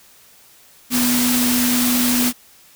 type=tone in noise; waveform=sine; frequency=245.8 Hz; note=B3; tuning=8 cents flat; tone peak=-17 dBFS; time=0.9-2.33 s; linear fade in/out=50 ms; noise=white; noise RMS=-20 dBFS; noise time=0.9-2.33 s; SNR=0 dB; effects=white hiss -49 dBFS RMS until 2.75 s